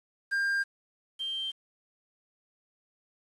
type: tone pair in turn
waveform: triangle / sine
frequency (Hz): 1600 / 3149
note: G6 / G7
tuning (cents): +35 / +7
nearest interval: octave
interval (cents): 1172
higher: second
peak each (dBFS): -24 / -31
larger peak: first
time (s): 0.31-0.64 / 1.19-1.52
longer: neither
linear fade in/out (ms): 20
effects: resampled to 24000 Hz + 9-bit